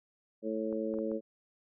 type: harmonic tone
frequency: 110 Hz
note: A2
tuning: in tune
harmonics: 2 / 3 / 4 / 5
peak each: -37 / -37 / -37 / -37 dBFS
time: 0.42-1.21 s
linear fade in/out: 50 ms
type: clicks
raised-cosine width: 1 ms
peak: -35 dBFS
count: 4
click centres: 0.727 / 0.94 / 0.987 / 1.116 s
effects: none